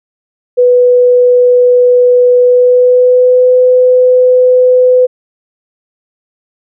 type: tone with pitch glide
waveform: sine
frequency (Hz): 493.9 to 503.7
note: B4 to B4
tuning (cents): 0 to +34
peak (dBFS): -3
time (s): 0.57-5.07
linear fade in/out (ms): 20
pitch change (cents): +34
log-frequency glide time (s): 2.4-3.55
effects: none